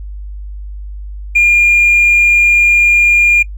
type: tone with hard clipping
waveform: triangle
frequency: 2412 Hz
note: D7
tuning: 46 cents sharp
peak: -5 dBFS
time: 1.35-3.43 s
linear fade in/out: 10 ms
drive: 2 dB
effects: noise-tail reverb RT60 0.1 s tail -25 dB re dry + added 50 Hz sine -23 dBFS peak until 3.57 s